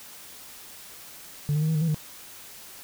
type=tone with pitch steps; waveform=sine; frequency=146.7 / 151.7 / 156.5 / 160.4 / 152.3 / 165.1 / 153.1 Hz; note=D3 / D#3 / D#3 / E3 / D#3 / E3 / D#3; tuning=-2 / -44 / +10 / -47 / -37 / +3 / -28 cents; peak=-19 dBFS; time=1.49-1.945 s; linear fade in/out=0 ms; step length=65 ms; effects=tanh soft clip ceiling -20 dBFS + white hiss -45 dBFS RMS until 2.83 s